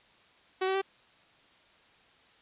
sawtooth tone with pitch steps, 376.2 / 382.1 / 388.1 Hz, F#4 / G4 / G4, +29 / -44 / -17 cents, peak -23 dBFS, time 0.61-0.817 s, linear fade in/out 10 ms, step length 69 ms, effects white hiss -61 dBFS RMS until 2.41 s + resampled to 8000 Hz

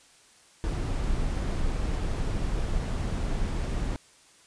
brown noise, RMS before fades -28 dBFS, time 0.64-3.96 s, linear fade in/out 0 ms, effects white hiss -57 dBFS RMS until 4.46 s + resampled to 22050 Hz

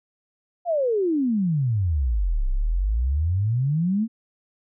sine exponential two-way sweep, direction down then up, 723 to 30.87 to 233.4 Hz, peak -19 dBFS, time 0.65-4.08 s, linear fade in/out 50 ms, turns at 2.48 s, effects none

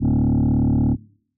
sine tone with frequency modulation, 178.4 Hz, F3, 37 cents sharp, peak -12 dBFS, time 0-0.97 s, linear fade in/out 50 ms, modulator 37 Hz, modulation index 2.9, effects noise-tail reverb RT60 0.6 s tail -25 dB re dry + tanh soft clip ceiling -14 dBFS

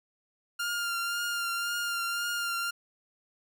sawtooth tone with vibrato, 1400 Hz, F6, 4 cents sharp, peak -26 dBFS, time 0.59-2.71 s, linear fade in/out 10 ms, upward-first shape triangle, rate 1.9 Hz, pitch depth 27 cents each way, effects none

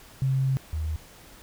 sine tone pair in turn, 133.3 / 78.17 Hz, C3 / D#2, +33 / +9 cents, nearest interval major sixth, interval 924 cents, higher first, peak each -21 / -26 dBFS, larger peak first, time 0.22-0.57 / 0.73-0.96 s, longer first, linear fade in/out 0 ms, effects pink hiss -50 dBFS RMS until 1.42 s

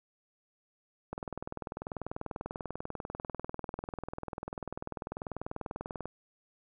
click train, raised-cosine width 1 ms, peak -23 dBFS, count 101, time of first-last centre 1.13-6.056 s, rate 20.3 Hz, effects none

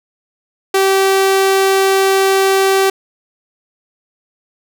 sawtooth tone, 386.7 Hz, G4, 24 cents flat, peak -6 dBFS, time 0.74-2.9 s, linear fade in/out 5 ms, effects none

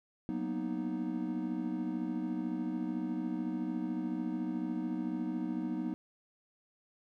triangle chord, B major seventh, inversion second, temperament equal, 185 / 233.1 / 246.9 / 311.1 Hz, F#3 / A#3 / B3 / D#4, 0 / 0 / 0 / 0 cents, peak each -38 / -39 / -36 / -35 dBFS, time 0.29-5.94 s, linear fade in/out 0 ms, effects none

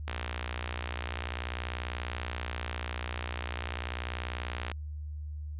click train, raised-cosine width 0.3 ms, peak -19 dBFS, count 281, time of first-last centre 0.08-4.716 s, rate 60.4 Hz, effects added 75 Hz sine -36 dBFS peak until 5.59 s + resampled to 8000 Hz

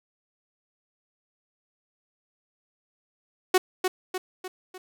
sawtooth tone with echo, 370 Hz, F#4, in tune, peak -12 dBFS, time 3.54-3.58 s, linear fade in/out 5 ms, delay 300 ms, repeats 4, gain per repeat -6 dB, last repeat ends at 4.78 s, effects none

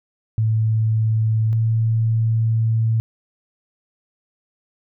sine tone pair in turn, 110.4 / 112.46 Hz, A2 / A2, +6 / +38 cents, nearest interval unison, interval 32 cents, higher second, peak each -15 dBFS, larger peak neither, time 0.38-1.53 / 1.53-3 s, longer second, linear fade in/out 0 ms, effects none

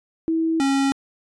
sine / square tone pair in turn, 324.9 / 273.8 Hz, E4 / C#4, -25 / -21 cents, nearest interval minor third, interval 296 cents, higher first, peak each -18 dBFS, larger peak neither, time 0.28-0.6 / 0.6-0.92 s, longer neither, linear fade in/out 0 ms, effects resampled to 22050 Hz

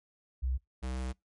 sine / square tone pair in turn, 64 / 64 Hz, C2 / C2, -38 / -38 cents, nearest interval unison, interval 0 cents, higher neither, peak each -28 / -34 dBFS, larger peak first, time 0.42-0.58 / 0.82-1.13 s, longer second, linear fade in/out 20 ms, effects noise-tail reverb RT60 0.2 s tail -25 dB re dry + MP3 48 kbps

